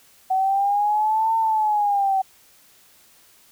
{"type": "linear two-way sweep", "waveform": "sine", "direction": "up then down", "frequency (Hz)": [751, 903, 761], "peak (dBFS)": -17, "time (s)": [0.3, 2.22], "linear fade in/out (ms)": 10, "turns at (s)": 1.36, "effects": ["white hiss -54 dBFS RMS until 3.51 s"]}